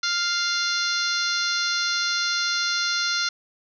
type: harmonic tone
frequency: 698.5 Hz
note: F5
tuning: in tune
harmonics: 2 / 3 / 4 / 5 / 6 / 7 / 8 / 9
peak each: -26 / -33 / -36 / -31 / -27 / -33 / -31 / -36 dBFS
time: 0.03-3.29 s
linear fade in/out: 5 ms
effects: none